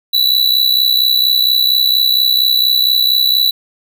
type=tone with amplitude modulation; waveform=square; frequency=3951 Hz; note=B7; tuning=in tune; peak=-7 dBFS; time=0.13-3.51 s; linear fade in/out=10 ms; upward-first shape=sine; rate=64.3 Hz; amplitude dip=70%; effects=none